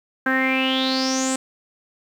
sawtooth tone with low-pass filter sweep, 262.4 Hz, C4, 5 cents sharp, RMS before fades -21 dBFS, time 0.26-1.36 s, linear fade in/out 5 ms, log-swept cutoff 1600 to 8200 Hz, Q 9.4, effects 8-bit

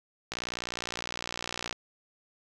click train, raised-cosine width 0.2 ms, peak -16 dBFS, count 85, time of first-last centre 0.32-1.727 s, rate 59.7 Hz, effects none

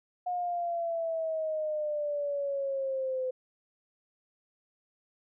sine exponential sweep, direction down, 722 to 510 Hz, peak -29 dBFS, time 0.26-3.31 s, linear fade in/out 10 ms, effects none

